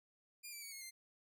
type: tone with pitch steps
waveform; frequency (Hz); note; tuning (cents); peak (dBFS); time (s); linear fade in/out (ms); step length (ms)
10% pulse; 2410 / 2327 / 2246 / 2168 / 2093; D7 / D7 / C#7 / C#7 / C7; +44 / -17 / +22 / -39 / 0; -39; 0.43-0.91; 20; 96
effects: none